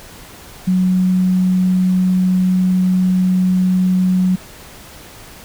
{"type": "tone", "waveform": "sine", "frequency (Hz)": 184.3, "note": "F#3", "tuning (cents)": -7, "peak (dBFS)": -11, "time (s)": [0.67, 4.36], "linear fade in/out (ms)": 10, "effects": ["pink hiss -38 dBFS RMS until 5.44 s"]}